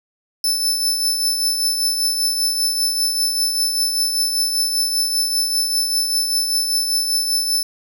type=tone with tremolo; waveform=sawtooth; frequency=5274 Hz; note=E8; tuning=in tune; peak=-12 dBFS; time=0.44-7.63 s; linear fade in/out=2 ms; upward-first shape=triangle; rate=5.1 Hz; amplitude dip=50%; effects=none